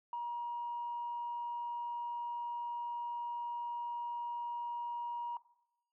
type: tone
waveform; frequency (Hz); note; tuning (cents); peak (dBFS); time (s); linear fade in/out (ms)
sine; 952; A#5; +36; -35; 0.13-5.37; 2
effects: noise-tail reverb RT60 0.8 s tail -19 dB re dry + tanh soft clip ceiling -32 dBFS